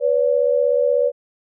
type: tone pair together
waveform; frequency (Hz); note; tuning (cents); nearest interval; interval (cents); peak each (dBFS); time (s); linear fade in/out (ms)
sine; 493.6 / 570; B4 / C#5; -1 / +48; major second; 249; -17; 0-1.12; 50
effects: none